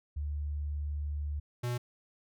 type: tone pair in turn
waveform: sine / square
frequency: 73.42 / 121.74 Hz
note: D2 / B2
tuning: 0 / -24 cents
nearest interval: major sixth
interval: 876 cents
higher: second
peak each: -32 / -32 dBFS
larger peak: neither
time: 0.16-1.4 / 1.63-1.78 s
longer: first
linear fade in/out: 10 ms
effects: none

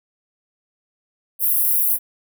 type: high-pass noise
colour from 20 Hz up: pink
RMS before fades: -18 dBFS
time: 1.39-1.99 s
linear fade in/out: 50 ms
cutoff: 11000 Hz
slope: 48 dB/octave
effects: none

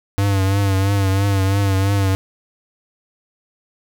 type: tone with vibrato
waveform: square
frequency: 98 Hz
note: G2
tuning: in tune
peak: -15 dBFS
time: 0.18-2.15 s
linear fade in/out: 0 ms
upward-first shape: triangle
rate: 3 Hz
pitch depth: 57 cents each way
effects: none

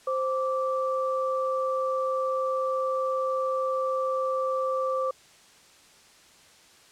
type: tone pair together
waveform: sine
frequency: 523.3 / 1166.7 Hz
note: C5 / D6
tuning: 0 / -12 cents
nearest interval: octave + major second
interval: 1388 cents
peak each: -26 / -29 dBFS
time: 0.07-5.11 s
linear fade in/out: 5 ms
effects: white hiss -55 dBFS RMS until 6.91 s + low-pass 8000 Hz 12 dB/octave

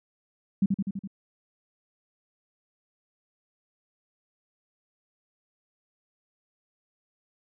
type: tone with echo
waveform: sine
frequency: 196 Hz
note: G3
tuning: in tune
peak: -18 dBFS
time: 0.62-0.66 s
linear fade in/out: 5 ms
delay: 83 ms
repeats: 5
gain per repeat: -3 dB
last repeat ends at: 1.075 s
effects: none

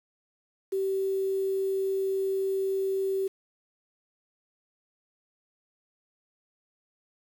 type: tone with quantisation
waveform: sine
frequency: 385.8 Hz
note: G4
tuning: 28 cents flat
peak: -25 dBFS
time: 0.72-3.28 s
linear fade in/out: 10 ms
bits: 8
effects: none

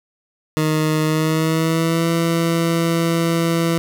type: tone with pitch glide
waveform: 20% pulse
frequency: 155.56 to 166.73 Hz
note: D#3 to E3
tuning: 0 to +20 cents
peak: -11 dBFS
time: 0.57-3.78 s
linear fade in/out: 0 ms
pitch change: +120 cents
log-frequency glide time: 1.05-2.09 s
effects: none

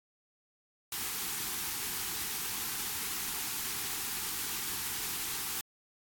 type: band-stop noise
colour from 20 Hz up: white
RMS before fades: -36 dBFS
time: 0.92-5.61 s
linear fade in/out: 2 ms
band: 460 to 740 Hz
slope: 96 dB/octave
effects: AAC 64 kbps

